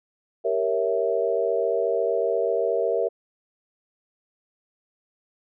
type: chord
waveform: sine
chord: G diminished seventh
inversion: none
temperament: equal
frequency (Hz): 392 / 466.2 / 554.4 / 659.3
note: G4 / Bb4 / Db5 / Fb5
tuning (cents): 0 / 0 / 0 / 0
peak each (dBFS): -28 / -24 / -28 / -26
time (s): 0.44-3.09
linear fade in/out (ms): 20
effects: none